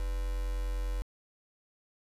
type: tone with quantisation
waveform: sine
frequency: 45.01 Hz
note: F#1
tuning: 47 cents flat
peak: -30 dBFS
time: 0-1.02 s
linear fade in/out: 0 ms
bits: 7
effects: resampled to 32000 Hz